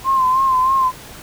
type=tone with vibrato; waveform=sine; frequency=1046.5 Hz; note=C6; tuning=in tune; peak=-12 dBFS; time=0.04-0.92 s; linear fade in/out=50 ms; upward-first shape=sine; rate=3.2 Hz; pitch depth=49 cents each way; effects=pink hiss -37 dBFS RMS until 1.22 s